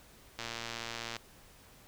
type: click train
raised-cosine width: 0.2 ms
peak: -21 dBFS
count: 91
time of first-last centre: 0.39-1.166 s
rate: 116 Hz
effects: pink hiss -58 dBFS RMS until 1.87 s